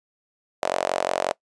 sawtooth tone with high-pass filter, 45.61 Hz, F#1, 24 cents flat, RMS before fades -25 dBFS, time 0.62-1.33 s, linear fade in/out 10 ms, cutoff 620 Hz, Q 4, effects noise-tail reverb RT60 0.1 s tail -22 dB re dry + resampled to 22050 Hz

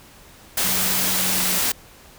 sine tone in noise, 185 Hz, F#3, in tune, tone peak -32 dBFS, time 0.64-1.59 s, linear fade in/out 5 ms, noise white, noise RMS -21 dBFS, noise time 0.57-1.72 s, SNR -14 dB, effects pink hiss -47 dBFS RMS until 2.18 s

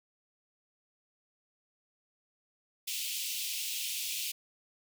pink high-pass noise, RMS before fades -36 dBFS, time 2.87-4.32 s, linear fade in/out 10 ms, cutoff 2500 Hz, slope 48 dB/octave, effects none

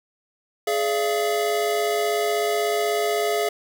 square tone cluster, 420.5 / 586 / 682 Hz, G#4 / D5 / F5, +22 / -4 / -41 cents, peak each -24 / -31 / -25 dBFS, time 0.67-3.49 s, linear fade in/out 5 ms, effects none

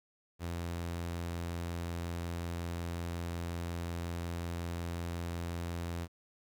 sawtooth tone, 85.5 Hz, F2, 36 cents flat, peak -32 dBFS, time 0.39-6.08 s, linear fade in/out 50 ms, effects 11-bit

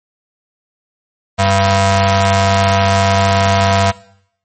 sawtooth ring-modulated tone, 293.7 Hz, D4, in tune, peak -3 dBFS, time 1.38-3.92 s, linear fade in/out 20 ms, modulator 389 Hz, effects noise-tail reverb RT60 0.7 s tail -20 dB re dry + MP3 32 kbps

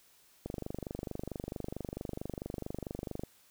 click train, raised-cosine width 2 ms, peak -24 dBFS, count 69, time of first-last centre 0.46-3.236 s, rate 24.5 Hz, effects white hiss -64 dBFS RMS until 3.5 s

